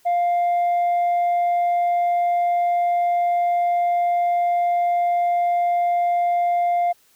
sine tone, 700 Hz, F5, 4 cents sharp, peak -14 dBFS, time 0.05-6.93 s, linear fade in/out 20 ms, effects tanh soft clip ceiling -16 dBFS + white hiss -58 dBFS RMS until 7.15 s

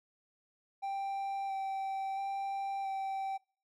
triangle tone with vibrato, 781 Hz, G5, 7 cents flat, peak -32 dBFS, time 0.82-3.38 s, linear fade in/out 20 ms, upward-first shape square, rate 0.74 Hz, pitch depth 11 cents each way, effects noise-tail reverb RT60 0.4 s tail -24 dB re dry

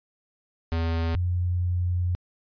square / sine tone pair in turn, 82.6 / 88.91 Hz, E2 / F2, +4 / +31 cents, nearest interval minor second, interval 127 cents, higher second, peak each -24 / -22 dBFS, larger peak second, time 0.72-1.15 / 1.15-2.15 s, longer second, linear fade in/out 0 ms, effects resampled to 11025 Hz

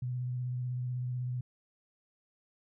sine tone with vibrato, 124.9 Hz, B2, 20 cents sharp, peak -32 dBFS, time 0.02-1.41 s, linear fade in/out 5 ms, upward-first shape sine, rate 16 Hz, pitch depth 22 cents each way, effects none

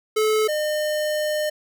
square tone pair in turn, 432.6 / 606.9 Hz, A4 / D#5, -29 / -43 cents, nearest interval tritone, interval 586 cents, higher second, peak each -18 / -22 dBFS, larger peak first, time 0.16-0.48 / 0.48-1.5 s, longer second, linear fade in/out 10 ms, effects none

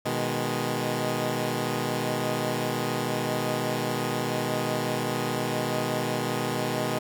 10% pulse chord, G# minor, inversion first, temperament equal, 123.47 / 155.56 / 207.7 Hz, B2 / D#3 / G#3, 0 / 0 / 0 cents, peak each -21 / -23 / -23 dBFS, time 0.05-6.99 s, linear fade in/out 10 ms, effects none

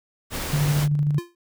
pink noise, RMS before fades -29 dBFS, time 0.3-0.88 s, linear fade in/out 50 ms
sine tone with tremolo, 146.83 Hz, D3, in tune, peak -17 dBFS, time 0.53-1.19 s, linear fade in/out 5 ms, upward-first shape square, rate 13 Hz, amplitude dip 30%
square tone with exponential decay, 346.6 Hz, F4, 13 cents flat, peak -27 dBFS, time 1.18-1.35 s, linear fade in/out 2 ms, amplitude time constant 36 ms
effects none

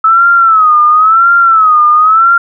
sine tone with vibrato, 1296 Hz, E6, 30 cents flat, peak -3 dBFS, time 0.04-2.38 s, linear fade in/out 5 ms, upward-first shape sine, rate 0.96 Hz, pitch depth 120 cents each way, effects none

